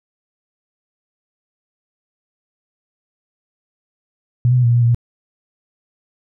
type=tone with pitch steps; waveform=sine; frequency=121.7 / 126 / 124.5 / 118.3 / 119.4 / 120.5 / 117.5 / 119.5 Hz; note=B2 / B2 / B2 / A#2 / A#2 / B2 / A#2 / A#2; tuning=-25 / +35 / +14 / +26 / +42 / -42 / +14 / +43 cents; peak=-10 dBFS; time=4.45-4.946 s; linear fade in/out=0 ms; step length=62 ms; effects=none